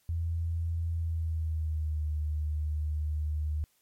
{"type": "tone with pitch glide", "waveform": "sine", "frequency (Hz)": [83.3, 75.95], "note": ["E2", "D#2"], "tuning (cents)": [19, -41], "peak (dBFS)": -28, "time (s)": [0.09, 3.64], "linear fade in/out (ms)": 0, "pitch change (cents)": -160, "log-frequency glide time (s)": [0.93, 2.08], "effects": ["white hiss -70 dBFS RMS until 3.81 s", "MP3 64 kbps"]}